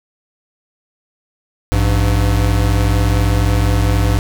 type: tone pair together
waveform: square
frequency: 56.5 / 100.6 Hz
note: A1 / G2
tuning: +47 / +45 cents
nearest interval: minor seventh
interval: 998 cents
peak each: -15 dBFS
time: 1.72-4.19 s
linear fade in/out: 0 ms
effects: none